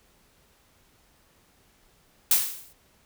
blue noise with exponential decay, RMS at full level -17 dBFS, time 2.31-2.73 s, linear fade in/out 2 ms, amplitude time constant 91 ms, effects pink hiss -62 dBFS RMS until 3.05 s

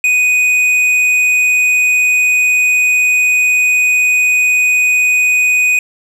triangle tone with tanh clipping, 2489 Hz, D#7, in tune, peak -10 dBFS, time 0.04-5.79 s, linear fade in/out 2 ms, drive 12 dB, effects none

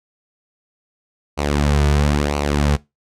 sawtooth tone with flanger, 72.8 Hz, D2, 15 cents flat, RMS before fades -17 dBFS, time 1.37-2.77 s, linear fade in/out 20 ms, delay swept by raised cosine 0.57 to 3.77 ms, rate 1 Hz, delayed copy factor -0.65, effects noise-tail reverb RT60 0.2 s tail -20 dB re dry + low-pass 9000 Hz 12 dB/octave

